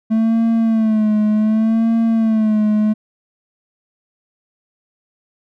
triangle tone with vibrato, 220 Hz, A3, in tune, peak -10 dBFS, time 0.1-2.94 s, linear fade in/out 20 ms, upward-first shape sine, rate 0.67 Hz, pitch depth 62 cents each way, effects none

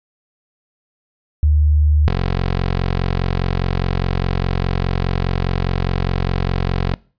sine / 15% pulse tone pair in turn, 75 / 44.88 Hz, D2 / F1, +37 / +48 cents, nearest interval major sixth, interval 889 cents, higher first, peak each -10 dBFS, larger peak neither, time 1.43-2.08 / 2.08-6.94 s, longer second, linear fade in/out 0 ms, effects noise-tail reverb RT60 0.4 s tail -24 dB re dry + resampled to 11025 Hz

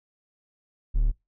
triangle tone, 36.71 Hz, D1, in tune, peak -17 dBFS, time 0.94-1.12 s, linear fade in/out 20 ms, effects noise-tail reverb RT60 0.2 s tail -23 dB re dry

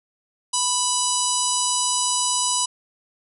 harmonic tone, 987.8 Hz, B5, in tune, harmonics 1 / 3 / 4 / 5 / 6 / 7 / 8 / 9 / 10, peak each -26 / -30 / -30 / -30 / -28 / -30 / -26 / -30 / -29 dBFS, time 0.53-2.66 s, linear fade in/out 10 ms, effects none

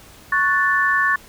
sine chord, F# minor, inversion second, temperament equal, 1108.7 / 1480 / 1760 Hz, C#6 / F#6 / A6, 0 / 0 / 0 cents, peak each -20 / -23 / -17 dBFS, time 0.32-1.16 s, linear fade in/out 5 ms, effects pink hiss -45 dBFS RMS until 1.28 s

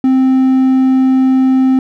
triangle tone, 261.6 Hz, C4, in tune, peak -5 dBFS, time 0.04-1.79 s, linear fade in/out 2 ms, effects none

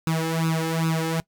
sawtooth tone with flanger, 162.4 Hz, E3, 26 cents flat, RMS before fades -24 dBFS, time 0.07-1.2 s, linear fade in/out 0 ms, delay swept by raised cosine 0.77 to 2.37 ms, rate 2.5 Hz, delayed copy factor +0.95, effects noise-tail reverb RT60 0.1 s tail -21 dB re dry

